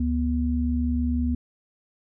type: tone pair together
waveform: sine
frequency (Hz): 72.5 / 243.4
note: D2 / B3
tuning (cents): -22 / -25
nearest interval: octave + major sixth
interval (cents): 2097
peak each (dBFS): -24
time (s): 0-1.35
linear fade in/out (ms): 5
effects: none